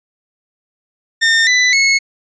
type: tone with pitch steps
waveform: sawtooth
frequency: 1817 / 1992.9 / 2186 Hz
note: A#6 / B6 / C#7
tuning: -45 / +15 / -25 cents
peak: -6 dBFS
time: 1.21-1.99 s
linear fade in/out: 20 ms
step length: 260 ms
effects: resampled to 16000 Hz